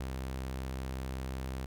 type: tone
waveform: sawtooth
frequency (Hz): 65.41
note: C2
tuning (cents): 0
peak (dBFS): -32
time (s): 0-1.66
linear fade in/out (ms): 5
effects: none